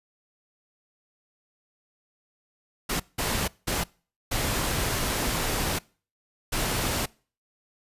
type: noise bursts at uneven times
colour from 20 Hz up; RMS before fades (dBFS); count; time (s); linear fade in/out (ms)
pink; -27; 5; 2.89-3 / 3.18-3.48 / 3.67-3.84 / 4.31-5.79 / 6.52-7.06; 10
effects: noise-tail reverb RT60 0.4 s tail -24 dB re dry + resampled to 32000 Hz